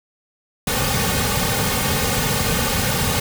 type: noise with comb filter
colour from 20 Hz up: pink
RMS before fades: -20 dBFS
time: 0.67-3.2 s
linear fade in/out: 5 ms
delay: 3 ms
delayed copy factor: -0.9
effects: none